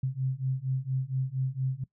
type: beating tone pair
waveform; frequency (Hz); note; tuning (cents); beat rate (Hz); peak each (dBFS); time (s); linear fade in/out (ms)
sine; 129.3 / 133.6; C3 / C3; -20 / +36; 4.3; -31 / -30; 0.03-1.84; 5
effects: noise-tail reverb RT60 0.1 s tail -20 dB re dry